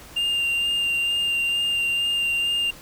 triangle tone with vibrato, 2794 Hz, F7, in tune, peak -19 dBFS, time 0.16-2.71 s, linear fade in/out 10 ms, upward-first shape sine, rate 2.2 Hz, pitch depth 13 cents each way, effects pink hiss -44 dBFS RMS until 2.81 s

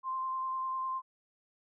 sine tone with vibrato, 1046.5 Hz, C6, in tune, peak -32 dBFS, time 0.03-1.02 s, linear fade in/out 50 ms, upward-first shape square, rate 10 Hz, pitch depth 9 cents each way, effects none

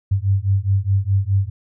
sine beating tone pair, 95.7 / 100.5 Hz, G2 / G2, -41 / +44 cents, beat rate 4.8 Hz, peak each -18 dBFS, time 0.11-1.5 s, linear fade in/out 10 ms, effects none

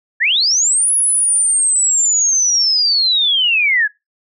sine linear two-way sweep, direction up then down, 1633 to 10540 to 1633 Hz, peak -11 dBFS, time 0.2-3.88 s, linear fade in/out 20 ms, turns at 0.94 s, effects noise-tail reverb RT60 0.2 s tail -22 dB re dry

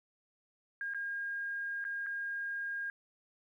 sine tone with dropouts, 1619 Hz, G#6, 45 cents flat, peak -35 dBFS, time 0.81-2.9 s, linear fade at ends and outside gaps 1 ms, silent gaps 0.937-0.946 / 1.842-1.85 / 2.063-2.067 s, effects 12-bit

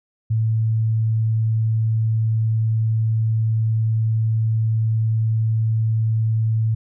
sine tone, 111.2 Hz, A2, 19 cents sharp, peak -16 dBFS, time 0.3-6.75 s, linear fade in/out 10 ms, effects none

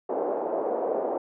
pink band-pass noise, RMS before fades -28 dBFS, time 0.09-1.18 s, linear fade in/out 5 ms, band 400 to 710 Hz, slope 24 dB/octave, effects none

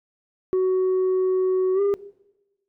sine tone with pitch glide, 372.9 to 402 Hz, F#4 to G4, +14 to +44 cents, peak -15 dBFS, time 0.53-1.94 s, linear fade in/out 0 ms, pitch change +130 cents, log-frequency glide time 1.74-1.81 s, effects noise-tail reverb RT60 1.0 s tail -21 dB re dry + tanh soft clip ceiling -17 dBFS

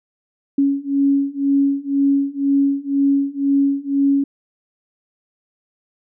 sine beating tone pair, 277.2 / 279.2 Hz, C#4 / C#4, 0 / +13 cents, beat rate 2 Hz, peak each -18 / -17 dBFS, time 0.58-4.24 s, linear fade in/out 5 ms, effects none

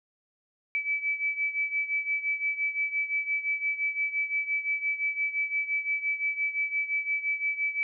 sine beating tone pair, 2300 / 2305.8 Hz, D7 / D7, -37 / -32 cents, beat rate 5.8 Hz, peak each -28 / -32 dBFS, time 0.75-7.83 s, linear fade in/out 0 ms, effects none

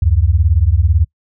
sine beating tone pair, 72.1 / 90.1 Hz, D2 / F#2, -31 / -45 cents, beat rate 18 Hz, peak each -12 dBFS, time 0.02-1.05 s, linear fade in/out 5 ms, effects noise-tail reverb RT60 0.1 s tail -23 dB re dry

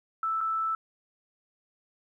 sine tone with dropouts, 1318.5 Hz, E6, in tune, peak -26 dBFS, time 0.23-0.75 s, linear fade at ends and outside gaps 2 ms, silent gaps 0.407-0.411 s, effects 11-bit

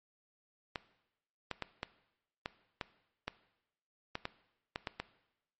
clicks, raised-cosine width 0.3 ms, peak -20 dBFS, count 12, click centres 0.758 / 1.513 / 1.623 / 1.831 / 2.459 / 2.812 / 3.28 / 4.154 / 4.254 / 4.759 / 4.872 / 5 s, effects noise-tail reverb RT60 0.9 s tail -17 dB re dry + MP3 32 kbps

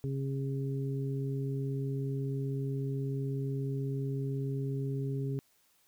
harmonic tone, 136.3 Hz, C#3, 29 cents flat, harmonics 1 / 2 / 3, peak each -32 / -40 / -40 dBFS, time 0.04-5.39 s, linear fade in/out 0 ms, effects white hiss -69 dBFS RMS until 5.87 s

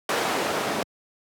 white noise with band-pass filter sweep, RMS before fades -26 dBFS, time 0.09-0.83 s, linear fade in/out 2 ms, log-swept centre 620 to 370 Hz, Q 0.73, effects high-pass 100 Hz 12 dB/octave

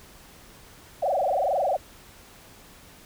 sine tone with frequency modulation, 659.3 Hz, E5, in tune, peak -21 dBFS, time 1.02-1.77 s, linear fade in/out 10 ms, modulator 22.1 Hz, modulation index 5.2, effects pink hiss -50 dBFS RMS until 3.05 s

